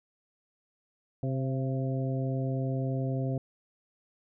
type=harmonic tone with a mistuned harmonic; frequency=131.9 Hz; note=C3; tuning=14 cents sharp; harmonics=1 / 2 / 3 / 4 / 5; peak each=-29 / -35 / -40 / -39 / -41 dBFS; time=1.23-3.38 s; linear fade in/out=2 ms; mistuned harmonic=5; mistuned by=+32 cents; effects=none